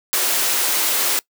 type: high-pass noise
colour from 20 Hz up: white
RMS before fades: -19 dBFS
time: 0.13-1.19 s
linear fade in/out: 0 ms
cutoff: 290 Hz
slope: 24 dB/octave
effects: noise-tail reverb RT60 0.1 s tail -22 dB re dry